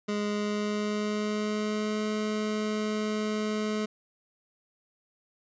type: tone with pitch glide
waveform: 25% pulse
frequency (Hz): 207.7 to 213.5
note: G#3 to G#3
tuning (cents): 0 to +48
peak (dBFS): -24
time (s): 0.08-3.86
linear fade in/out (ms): 10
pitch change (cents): +48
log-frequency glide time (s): 0.27-2.05
effects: resampled to 16000 Hz